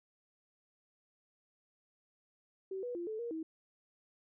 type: tone with pitch steps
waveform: sine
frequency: 382.5 / 488.9 / 345.5 / 435.5 / 471.2 / 320.7 Hz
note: G4 / B4 / F4 / A4 / A#4 / E4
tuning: -42 / -18 / -19 / -18 / +19 / -48 cents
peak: -37 dBFS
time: 2.71-3.43 s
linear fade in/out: 5 ms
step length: 120 ms
effects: none